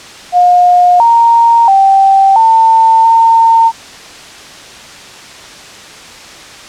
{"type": "tone with pitch steps", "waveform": "sine", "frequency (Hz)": [714, 929, 779, 900, 910], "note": ["F5", "A#5", "G5", "A5", "A#5"], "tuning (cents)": [38, -6, -11, 39, -42], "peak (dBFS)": -3, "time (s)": [0.32, 3.72], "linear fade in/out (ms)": 50, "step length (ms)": 680, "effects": ["white hiss -31 dBFS RMS until 6.68 s", "low-pass 6000 Hz 12 dB/octave"]}